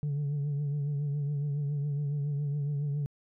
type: tone with vibrato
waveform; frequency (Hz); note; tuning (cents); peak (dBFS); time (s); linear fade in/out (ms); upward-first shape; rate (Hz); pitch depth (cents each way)
sine; 144.5; D3; -28; -26; 0.03-3.06; 0; triangle; 7.2; 60
effects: tanh soft clip ceiling -27 dBFS